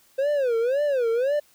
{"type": "tone with vibrato", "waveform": "triangle", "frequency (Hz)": 518, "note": "C5", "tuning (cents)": -17, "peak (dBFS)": -18, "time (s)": [0.18, 1.4], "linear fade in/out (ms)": 10, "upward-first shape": "sine", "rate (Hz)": 1.9, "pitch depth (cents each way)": 230, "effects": ["white hiss -59 dBFS RMS until 1.54 s"]}